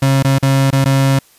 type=tone with dropouts; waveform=35% pulse; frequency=135.7 Hz; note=C#3; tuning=36 cents flat; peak=-8 dBFS; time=0.02-1.19 s; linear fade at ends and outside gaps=5 ms; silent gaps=0.227-0.246 / 0.385-0.426 / 0.706-0.727 / 0.844-0.856 s; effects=white hiss -49 dBFS RMS until 1.38 s + resampled to 32000 Hz